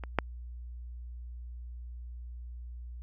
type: clicks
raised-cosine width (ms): 0.5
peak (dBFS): -25 / -9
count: 2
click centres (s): 0.037 / 0.187
effects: added 60 Hz sine -40 dBFS peak until 3.02 s